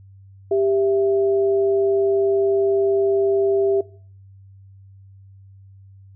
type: tone pair together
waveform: sine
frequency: 394.5 / 663.5 Hz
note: G4 / E5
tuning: +11 / +11 cents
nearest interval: major sixth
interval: 900 cents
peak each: -16 / -24 dBFS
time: 0.51-3.81 s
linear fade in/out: 5 ms
effects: noise-tail reverb RT60 0.5 s tail -21 dB re dry + added 97 Hz sine -43 dBFS peak until 6.15 s